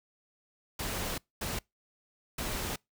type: noise bursts at uneven times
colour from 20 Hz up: pink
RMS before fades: -35 dBFS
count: 3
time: 0.79-1.18 / 1.41-1.59 / 2.38-2.76 s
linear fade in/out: 5 ms
effects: noise-tail reverb RT60 0.2 s tail -26 dB re dry